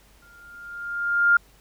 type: tone with exponential growth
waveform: sine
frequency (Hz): 1404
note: F6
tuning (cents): +9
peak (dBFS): -12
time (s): 0.22-1.37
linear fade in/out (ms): 5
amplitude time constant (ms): 250
effects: added 50 Hz sine -57 dBFS peak until 1.6 s + pink hiss -57 dBFS RMS until 1.6 s